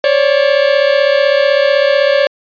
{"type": "tone pair together", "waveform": "45% pulse", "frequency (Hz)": [542.1, 578], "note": ["C#5", "D5"], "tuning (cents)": [-39, -28], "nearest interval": "minor second", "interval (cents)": 111, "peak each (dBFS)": [-12, -11], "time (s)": [0.04, 2.27], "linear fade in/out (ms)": 2, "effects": ["resampled to 11025 Hz"]}